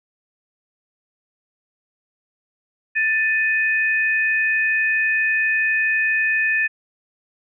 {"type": "tone pair together", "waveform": "sine", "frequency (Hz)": [1767.8, 2500], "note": ["A6", "D#7"], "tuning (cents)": [8, 8], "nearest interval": "tritone", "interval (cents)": 600, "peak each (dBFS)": [-18, -21], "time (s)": [2.95, 6.68], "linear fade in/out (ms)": 20, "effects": []}